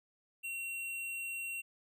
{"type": "tone with hard clipping", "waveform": "triangle", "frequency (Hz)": 2737, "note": "F7", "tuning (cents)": -36, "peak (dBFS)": -39, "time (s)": [0.43, 1.62], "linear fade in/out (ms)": 20, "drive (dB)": 17, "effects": []}